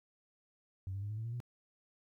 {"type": "tone with pitch steps", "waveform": "sine", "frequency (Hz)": [94.8, 98.77, 102.9, 107.21, 111.7, 116.38, 121.25], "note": ["F#2", "G2", "G#2", "A2", "A2", "A#2", "B2"], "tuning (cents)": [43, 14, -16, -44, 27, -2, -31], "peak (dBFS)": -36, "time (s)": [0.87, 1.402], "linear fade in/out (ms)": 0, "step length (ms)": 76, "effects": ["tanh soft clip ceiling -33 dBFS", "13-bit"]}